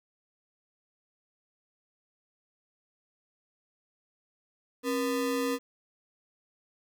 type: ring-modulated tone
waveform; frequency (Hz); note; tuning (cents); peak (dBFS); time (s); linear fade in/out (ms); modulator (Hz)
square; 374.3; F#4; +20; -25; 4.83-5.59; 50; 105
effects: 10-bit